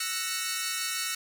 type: chord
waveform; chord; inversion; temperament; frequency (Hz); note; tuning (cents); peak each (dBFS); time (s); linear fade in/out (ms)
10% pulse; F# dominant seventh; third; equal with one note detuned; 1324.6 / 1480 / 1864.7 / 2217; E6 / F#6 / A#6 / C#7; +8 / 0 / 0 / 0; -27 / -28 / -26 / -26; 0-1.15; 5
effects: none